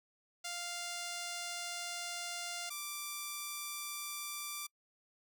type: tone pair in turn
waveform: 5% pulse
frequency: 698.5 / 1174.7 Hz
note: F5 / D6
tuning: 0 / 0 cents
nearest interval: major sixth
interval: 900 cents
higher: second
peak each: -28 dBFS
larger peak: neither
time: 0.44-2.7 / 2.7-4.67 s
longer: first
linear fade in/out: 10 ms
effects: noise-tail reverb RT60 0.1 s tail -26 dB re dry